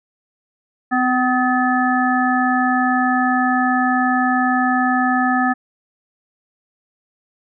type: harmonic tone with a mistuned harmonic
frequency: 253.2 Hz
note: B3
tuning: 43 cents sharp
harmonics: 1 / 3 / 5 / 7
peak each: -18 / -19 / -22 / -21 dBFS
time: 0.91-5.54 s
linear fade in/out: 20 ms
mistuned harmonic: 7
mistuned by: -35 cents
effects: none